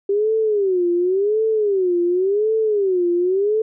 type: tone with vibrato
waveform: sine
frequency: 392 Hz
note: G4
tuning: in tune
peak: -15 dBFS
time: 0.09-3.62 s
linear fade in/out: 5 ms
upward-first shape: sine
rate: 0.91 Hz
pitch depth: 210 cents each way
effects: none